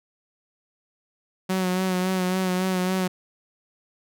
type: tone with vibrato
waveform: sawtooth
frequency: 185 Hz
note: F#3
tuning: in tune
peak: -18 dBFS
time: 1.49-3.08 s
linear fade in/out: 10 ms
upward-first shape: sine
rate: 3.6 Hz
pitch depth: 32 cents each way
effects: none